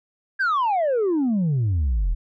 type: exponential sweep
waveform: sine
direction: down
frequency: 1646 to 37.69 Hz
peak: -16 dBFS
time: 0.39-2.15 s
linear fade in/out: 20 ms
effects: tanh soft clip ceiling -17 dBFS

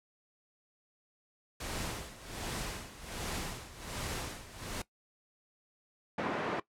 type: noise with tremolo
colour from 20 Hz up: pink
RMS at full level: -37 dBFS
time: 1.6-4.82 s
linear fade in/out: 5 ms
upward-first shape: sine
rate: 1.3 Hz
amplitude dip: 80%
type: band-pass noise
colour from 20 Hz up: pink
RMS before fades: -35 dBFS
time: 6.18-6.6 s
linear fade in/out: 5 ms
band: 240 to 1700 Hz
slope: 12 dB/octave
effects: noise-tail reverb RT60 0.1 s tail -18 dB re dry + low-pass 11000 Hz 12 dB/octave

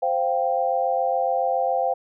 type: chord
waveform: sine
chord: C suspended fourth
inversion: none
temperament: just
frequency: 523.3 / 697.7 / 784.9 Hz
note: C5 / F5 / G5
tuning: 0 / -2 / +2 cents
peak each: -24 dBFS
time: 0.02-1.94 s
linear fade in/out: 10 ms
effects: none

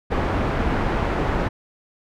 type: low-pass noise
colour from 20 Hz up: pink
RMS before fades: -22 dBFS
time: 0.1-1.49 s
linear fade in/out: 20 ms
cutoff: 1500 Hz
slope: 12 dB/octave
effects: none

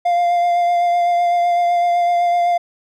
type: tone with vibrato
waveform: triangle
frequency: 698.5 Hz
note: F5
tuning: in tune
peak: -11 dBFS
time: 0.05-2.58 s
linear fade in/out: 10 ms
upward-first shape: triangle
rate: 7.9 Hz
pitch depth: 19 cents each way
effects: none

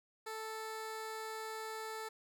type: tone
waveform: 15% pulse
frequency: 440 Hz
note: A4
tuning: in tune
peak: -35 dBFS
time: 0.26-2.09 s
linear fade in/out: 10 ms
effects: none

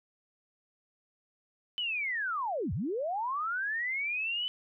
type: linear two-way sweep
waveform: sine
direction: down then up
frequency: 3034 to 72.3 to 3034 Hz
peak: -30 dBFS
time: 1.78-4.48 s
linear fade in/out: 0 ms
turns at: 2.73 s
effects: none

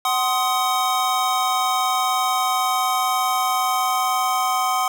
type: chord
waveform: square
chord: C diminished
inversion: second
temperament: just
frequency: 753.5 / 1046.5 / 1255.8 Hz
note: Gb5 / C6 / Eb6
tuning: +31 / 0 / +16 cents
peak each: -23 / -24 / -24 dBFS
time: 0.05-4.88 s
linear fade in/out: 2 ms
effects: 8-bit

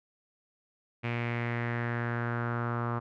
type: tone with low-pass filter sweep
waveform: sawtooth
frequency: 118.6 Hz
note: A#2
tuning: 30 cents sharp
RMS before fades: -32 dBFS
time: 1.03-3 s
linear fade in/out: 20 ms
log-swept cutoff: 2400 to 1200 Hz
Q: 4
effects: none

